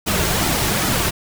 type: noise with flanger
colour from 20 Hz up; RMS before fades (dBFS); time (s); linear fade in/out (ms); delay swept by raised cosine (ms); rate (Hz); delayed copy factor
pink; -19; 0.06-1.11; 20; 1.8 to 4.1; 2.5; -0.6
effects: none